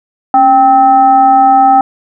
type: tone with frequency modulation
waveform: sine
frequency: 784 Hz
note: G5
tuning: in tune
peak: -3 dBFS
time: 0.34-1.81 s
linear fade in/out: 2 ms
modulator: 510 Hz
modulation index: 0.49
effects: none